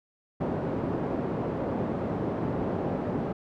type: band-pass noise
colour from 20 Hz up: pink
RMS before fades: -30 dBFS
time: 0.4-3.33 s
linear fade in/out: 10 ms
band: 150 to 600 Hz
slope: 12 dB/octave
effects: none